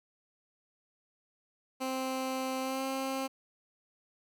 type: tone with pitch glide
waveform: 15% pulse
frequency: 261.6 to 266.6 Hz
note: C4 to C4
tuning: 0 to +33 cents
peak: -26 dBFS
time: 1.8-3.28 s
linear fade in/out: 20 ms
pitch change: +33 cents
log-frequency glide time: 2.61-2.84 s
effects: none